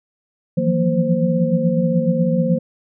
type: tone cluster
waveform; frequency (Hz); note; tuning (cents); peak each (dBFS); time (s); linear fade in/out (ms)
sine; 163.7 / 172.9 / 180.1 / 231.9 / 521; E3 / F3 / F#3 / A#3 / C5; -12 / -17 / -46 / -9 / -7; -21; 0.57-2.59; 10
effects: none